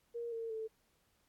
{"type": "tone with pitch steps", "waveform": "sine", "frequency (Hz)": [470, 455.6, 441.6], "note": ["A#4", "A#4", "A4"], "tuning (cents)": [14, -40, 6], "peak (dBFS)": -38, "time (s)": [0.14, 0.68], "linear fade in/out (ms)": 20, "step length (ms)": 180, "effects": ["pink hiss -75 dBFS RMS until 1.28 s", "AAC 64 kbps"]}